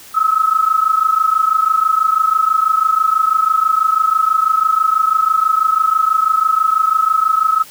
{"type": "tone pair together", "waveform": "sine", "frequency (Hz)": [1278, 1304.1], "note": ["D#6", "E6"], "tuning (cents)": [46, -19], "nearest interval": "unison", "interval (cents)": 35, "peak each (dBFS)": -14, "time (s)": [0.14, 7.64], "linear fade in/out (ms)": 20, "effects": ["white hiss -39 dBFS RMS until 7.7 s"]}